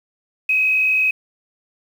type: tone with frequency modulation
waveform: sine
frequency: 2538 Hz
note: D#7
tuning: 34 cents sharp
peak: -14 dBFS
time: 0.49-1.11 s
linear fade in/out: 5 ms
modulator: 49.3 Hz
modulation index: 0.72
effects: 7-bit

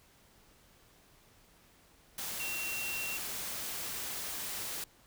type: tone in noise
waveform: sine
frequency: 2731 Hz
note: F7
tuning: 39 cents flat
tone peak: -37 dBFS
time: 2.4-3.17 s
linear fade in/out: 2 ms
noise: white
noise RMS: -39 dBFS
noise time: 2.18-4.84 s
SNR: -1 dB
effects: pink hiss -63 dBFS RMS until 5.06 s

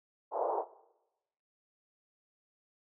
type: band-pass noise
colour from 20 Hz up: white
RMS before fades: -33 dBFS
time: 0.31-0.65 s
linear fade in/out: 50 ms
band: 410 to 940 Hz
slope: 48 dB/octave
effects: noise-tail reverb RT60 0.9 s tail -18 dB re dry

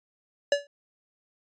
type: tone with exponential decay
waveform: square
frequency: 572 Hz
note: D5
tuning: 46 cents flat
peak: -17 dBFS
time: 0.52-0.67 s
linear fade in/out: 2 ms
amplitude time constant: 31 ms
effects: resampled to 16000 Hz

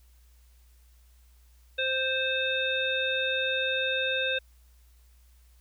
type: harmonic tone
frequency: 523.3 Hz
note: C5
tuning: in tune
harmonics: 1 / 3 / 5 / 7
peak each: -31 / -31 / -31 / -31 dBFS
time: 1.78-4.39 s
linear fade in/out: 10 ms
effects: added 60 Hz sine -55 dBFS peak until 5.6 s + white hiss -67 dBFS RMS until 5.6 s

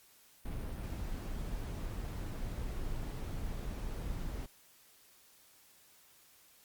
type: noise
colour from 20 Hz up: brown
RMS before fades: -39 dBFS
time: 0.45-4.46 s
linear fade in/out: 5 ms
effects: white hiss -63 dBFS RMS until 6.64 s + Opus 48 kbps

